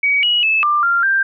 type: tone with pitch steps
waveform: sine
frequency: 2262 / 2910 / 2614 / 1189 / 1388 / 1580 Hz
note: C#7 / F#7 / E7 / D6 / F6 / G6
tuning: +34 / -29 / -15 / +21 / -11 / +13 cents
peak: -12 dBFS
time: 0.03-1.23 s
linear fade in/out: 5 ms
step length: 200 ms
effects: none